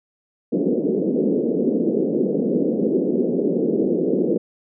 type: band-pass noise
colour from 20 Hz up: white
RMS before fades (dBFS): -20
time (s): 0.52-4.38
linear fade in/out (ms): 10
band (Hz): 180 to 480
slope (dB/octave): 48
effects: none